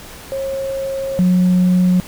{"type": "tone pair in turn", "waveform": "sine", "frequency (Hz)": [541, 181.58], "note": ["C#5", "F#3"], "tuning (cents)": [-42, -32], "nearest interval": "octave + perfect fifth", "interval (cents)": 1890, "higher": "first", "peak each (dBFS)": [-19, -8], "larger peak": "second", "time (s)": [[0.32, 1.19], [1.19, 2]], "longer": "first", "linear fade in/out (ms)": 0, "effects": ["tanh soft clip ceiling -8 dBFS", "pink hiss -36 dBFS RMS until 2.07 s"]}